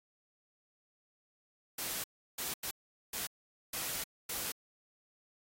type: noise bursts at uneven times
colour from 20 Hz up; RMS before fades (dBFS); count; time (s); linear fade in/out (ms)
white; -38; 6; 1.78-2.04 / 2.38-2.54 / 2.63-2.71 / 3.13-3.27 / 3.73-4.04 / 4.29-4.52; 5
effects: AAC 48 kbps